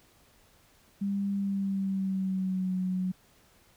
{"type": "tone with pitch glide", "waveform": "sine", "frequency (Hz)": [199.1, 184.7], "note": ["G3", "F#3"], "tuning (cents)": [27, -3], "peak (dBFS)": -27, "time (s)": [1.01, 3.12], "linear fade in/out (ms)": 10, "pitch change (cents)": -130, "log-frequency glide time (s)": [1.34, 2.76], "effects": ["pink hiss -62 dBFS RMS until 3.76 s"]}